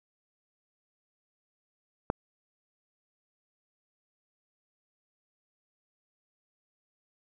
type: click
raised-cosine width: 1 ms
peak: -12 dBFS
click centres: 2.101 s
effects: none